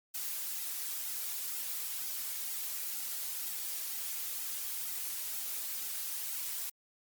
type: noise with flanger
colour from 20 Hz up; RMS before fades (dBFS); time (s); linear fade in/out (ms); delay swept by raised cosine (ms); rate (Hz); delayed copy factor
blue; -38; 0.14-6.7; 10; 1.7 to 5.5; 2.1; -0.95
effects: Opus 48 kbps